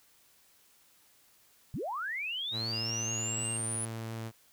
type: linear sweep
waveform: sine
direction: up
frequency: 91.4 to 9956 Hz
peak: -33 dBFS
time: 1.74-3.85 s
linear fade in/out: 0 ms
type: tone with vibrato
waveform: sawtooth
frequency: 113 Hz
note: A2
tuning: 47 cents sharp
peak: -33 dBFS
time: 2.51-4.32 s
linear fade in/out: 50 ms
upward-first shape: sine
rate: 6.9 Hz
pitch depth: 8 cents each way
type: tone with tremolo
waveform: sine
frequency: 2794 Hz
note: F7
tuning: in tune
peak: -39 dBFS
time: 2.73-3.57 s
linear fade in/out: 2 ms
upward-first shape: triangle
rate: 5.8 Hz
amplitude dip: 25%
effects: white hiss -64 dBFS RMS until 4.52 s